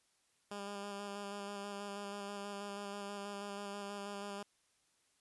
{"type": "tone with vibrato", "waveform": "10% pulse", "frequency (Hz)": 201.7, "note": "G3", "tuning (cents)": 50, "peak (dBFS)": -34, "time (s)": [0.51, 4.43], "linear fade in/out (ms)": 5, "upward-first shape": "square", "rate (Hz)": 6.2, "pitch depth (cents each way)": 16, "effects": ["white hiss -75 dBFS RMS until 5.2 s", "resampled to 24000 Hz"]}